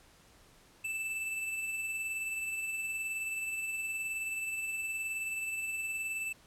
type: tone with tremolo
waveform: square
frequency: 2643 Hz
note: E7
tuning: 4 cents sharp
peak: -33 dBFS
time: 0.84-6.33 s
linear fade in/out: 10 ms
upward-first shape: triangle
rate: 19 Hz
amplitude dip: 40%
effects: pink hiss -61 dBFS RMS until 6.46 s + low-pass 12000 Hz 12 dB/octave